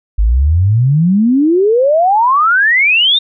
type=exponential sweep; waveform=sine; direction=up; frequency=49.15 to 3729 Hz; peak=-7 dBFS; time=0.18-3.19 s; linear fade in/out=10 ms; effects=none